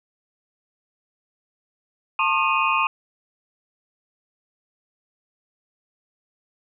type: tone cluster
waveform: sine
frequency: 893 / 1077 / 1214 / 2506 / 2766 Hz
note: A5 / C6 / D#6 / D#7 / F7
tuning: +25 / +50 / -43 / +12 / -17 cents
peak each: -26 / -22 / -25 / -23 / -29 dBFS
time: 2.19-2.87 s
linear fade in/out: 2 ms
effects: none